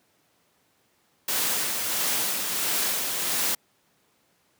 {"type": "noise with tremolo", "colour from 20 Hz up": "white", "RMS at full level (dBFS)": -25, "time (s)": [1.28, 3.55], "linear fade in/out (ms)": 5, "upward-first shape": "sine", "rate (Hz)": 1.5, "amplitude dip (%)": 35, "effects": ["pink hiss -66 dBFS RMS until 4.59 s", "high-pass 150 Hz 12 dB/octave"]}